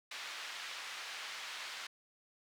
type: band-pass noise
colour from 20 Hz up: pink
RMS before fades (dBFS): -45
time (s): 0.11-1.87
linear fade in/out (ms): 5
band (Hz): 1500 to 4500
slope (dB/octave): 12
effects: none